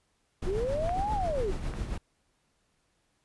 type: noise with tremolo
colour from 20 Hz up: brown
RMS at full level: -31 dBFS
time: 0.42-1.98 s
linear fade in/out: 5 ms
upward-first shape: triangle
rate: 7.4 Hz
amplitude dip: 55%
type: linear two-way sweep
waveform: sine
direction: up then down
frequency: 350 to 870 to 350 Hz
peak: -28 dBFS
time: 0.46-1.52 s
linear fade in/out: 20 ms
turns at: 1.12 s
type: clicks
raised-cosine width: 0.5 ms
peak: -22 / -25 dBFS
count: 2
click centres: 0.893 / 1.738 s
effects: pink hiss -73 dBFS RMS until 3.24 s + resampled to 24000 Hz